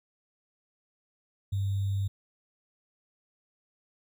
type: tone with sample-and-hold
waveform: sine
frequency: 98.5 Hz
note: G2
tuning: 9 cents sharp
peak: -26 dBFS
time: 1.52-2.08 s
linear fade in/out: 10 ms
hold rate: 3675 Hz
effects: none